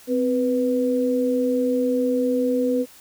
sine tone pair together, 257.6 / 493.2 Hz, C4 / B4, -27 / -2 cents, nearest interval major seventh, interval 1125 cents, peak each -21 dBFS, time 0.07-2.86 s, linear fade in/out 50 ms, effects white hiss -48 dBFS RMS until 3 s

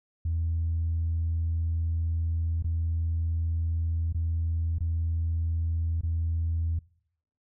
sine tone with dropouts, 82.41 Hz, E2, in tune, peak -24 dBFS, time 0.25-6.79 s, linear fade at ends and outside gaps 5 ms, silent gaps 2.625-2.643 / 4.126-4.146 / 4.785-4.805 / 6.011-6.033 s, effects noise-tail reverb RT60 0.7 s tail -24 dB re dry + tanh soft clip ceiling -21 dBFS

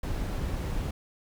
brown noise, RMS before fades -31 dBFS, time 0.03-0.91 s, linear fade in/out 5 ms, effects none

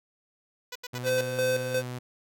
5% pulse tone bursts, 493.9 Hz, B4, in tune, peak -24 dBFS, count 5, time 0.72-1.211 s, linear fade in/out 5 ms, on 35 ms, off 79 ms
sawtooth tone with pitch glide, 123.47 to 124.26 Hz, B2 to B2, 0 to +11 cents, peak -30 dBFS, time 0.93-1.99 s, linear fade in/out 10 ms, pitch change +11 cents, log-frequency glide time 1.39-1.81 s
square tone with tremolo, 513 Hz, C5, 34 cents flat, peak -24 dBFS, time 1.03-1.83 s, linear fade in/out 50 ms, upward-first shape square, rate 2.8 Hz, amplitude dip 60%
effects none

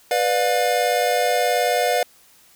square chord, B diminished, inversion none, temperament just, 493.9 / 592.7 / 711.2 Hz, B4 / D5 / F5, 0 / +16 / +31 cents, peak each -23 / -24 / -21 dBFS, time 0.11-2.03 s, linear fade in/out 2 ms, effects white hiss -53 dBFS RMS until 2.55 s

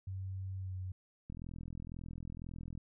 sine tone with pitch glide, 95.1 to 92.82 Hz, F#2 to F#2, +48 to +6 cents, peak -38 dBFS, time 0.07-0.92 s, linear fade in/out 5 ms, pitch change -42 cents, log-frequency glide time 0.58-0.75 s
click train, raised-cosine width 5 ms, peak -33 dBFS, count 63, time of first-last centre 1.3-2.776 s, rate 42 Hz
effects none

